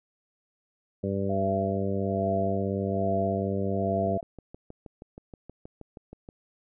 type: harmonic tone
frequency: 98.3 Hz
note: G2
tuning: 5 cents sharp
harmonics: 1 / 2 / 3 / 4 / 5 / 6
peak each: -32 / -30 / -37 / -33 / -34 / -36 dBFS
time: 1.03-4.18 s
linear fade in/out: 10 ms
type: tone with tremolo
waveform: sine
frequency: 674 Hz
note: E5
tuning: 38 cents sharp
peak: -26 dBFS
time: 1.29-4.21 s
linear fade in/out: 10 ms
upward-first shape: sine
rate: 1.2 Hz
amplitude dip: 90%
type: click train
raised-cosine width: 2 ms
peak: -29 dBFS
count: 15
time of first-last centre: 4.07-6.289 s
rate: 6.31 Hz
effects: none